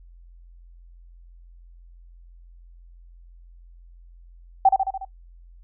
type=tone with echo; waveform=sine; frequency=772 Hz; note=G5; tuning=27 cents flat; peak=-10 dBFS; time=4.65-4.69 s; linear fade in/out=5 ms; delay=72 ms; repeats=5; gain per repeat=-4 dB; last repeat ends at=5.05 s; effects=noise-tail reverb RT60 0.1 s tail -19 dB re dry + added 43 Hz sine -45 dBFS peak until 5.63 s